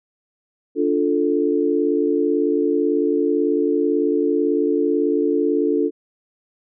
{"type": "chord", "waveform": "sine", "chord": "D minor", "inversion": "none", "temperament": "equal with one note detuned", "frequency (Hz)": [291.1, 349.2, 440], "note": ["D4", "F4", "A4"], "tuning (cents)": [-15, 0, 0], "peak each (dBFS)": [-20, -21, -20], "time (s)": [0.75, 5.91], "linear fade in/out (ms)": 50, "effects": []}